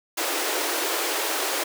pink high-pass noise, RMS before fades -26 dBFS, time 0.17-1.64 s, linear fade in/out 10 ms, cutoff 300 Hz, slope 96 dB/octave, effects none

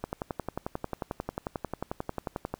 click train, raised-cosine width 1 ms, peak -17 dBFS, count 29, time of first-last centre 0.04-2.54 s, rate 11.2 Hz, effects pink hiss -62 dBFS RMS until 2.59 s

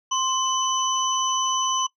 sine tone cluster, 1048 / 3006 / 6000 Hz, C6 / F#7 / F#8, +2 / +27 / +23 cents, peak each -24 / -26 / -26 dBFS, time 0.11-1.87 s, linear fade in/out 10 ms, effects noise-tail reverb RT60 0.1 s tail -19 dB re dry

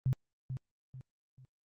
sine tone with echo, 130 Hz, C3, 11 cents flat, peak -26 dBFS, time 0.06-0.13 s, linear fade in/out 0 ms, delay 440 ms, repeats 3, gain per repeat -9 dB, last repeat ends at 1.45 s, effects Opus 24 kbps

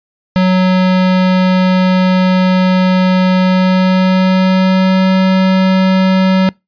square tone with pitch glide, 185 to 188.23 Hz, F#3 to F#3, 0 to +30 cents, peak -8 dBFS, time 0.36-6.49 s, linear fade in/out 0 ms, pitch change +30 cents, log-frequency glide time 3.37-5.1 s, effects noise-tail reverb RT60 0.2 s tail -25 dB re dry + resampled to 11025 Hz

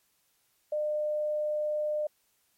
sine tone, 603 Hz, D5, 46 cents sharp, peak -27 dBFS, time 0.72-2.07 s, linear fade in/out 5 ms, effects white hiss -71 dBFS RMS until 2.57 s + MP3 64 kbps

